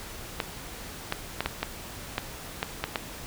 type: clicks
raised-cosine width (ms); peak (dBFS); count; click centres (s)
0.3; -10; 9; 0.402 / 1.124 / 1.406 / 1.46 / 1.63 / 2.181 / 2.629 / 2.84 / 2.958
effects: pink hiss -41 dBFS RMS until 3.26 s